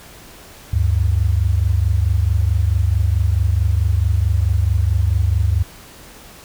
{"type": "tone pair together", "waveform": "sine", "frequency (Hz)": [73.42, 98], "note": ["D2", "G2"], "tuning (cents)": [0, 0], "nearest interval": "perfect fourth", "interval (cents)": 500, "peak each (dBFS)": -16, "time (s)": [0.73, 5.63], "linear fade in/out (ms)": 5, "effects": ["pink hiss -41 dBFS RMS until 6.44 s"]}